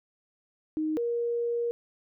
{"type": "tone pair in turn", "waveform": "sine", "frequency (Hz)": [311.1, 472.2], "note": ["D#4", "A#4"], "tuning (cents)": [0, 22], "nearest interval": "perfect fifth", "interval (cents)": 722, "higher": "second", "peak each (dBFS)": -26, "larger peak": "neither", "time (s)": [[0.77, 0.97], [0.97, 1.71]], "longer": "second", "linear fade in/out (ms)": 0, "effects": []}